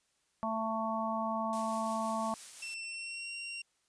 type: harmonic tone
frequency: 222.3 Hz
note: A3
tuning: 18 cents sharp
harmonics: 1 / 3 / 4 / 5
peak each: -37 / -37 / -37 / -37 dBFS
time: 0.43-2.34 s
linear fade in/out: 0 ms
type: noise with tremolo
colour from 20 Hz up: blue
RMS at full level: -44 dBFS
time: 1.53-2.74 s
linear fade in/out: 0 ms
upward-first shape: triangle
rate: 5.8 Hz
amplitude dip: 30%
type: tone with pitch glide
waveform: sawtooth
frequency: 2688 to 2757 Hz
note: E7 to F7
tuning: +33 to -23 cents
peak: -36 dBFS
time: 2.62-3.62 s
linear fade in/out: 5 ms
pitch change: +44 cents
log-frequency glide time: 2.79-3.34 s
effects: white hiss -75 dBFS RMS until 3.88 s + resampled to 22050 Hz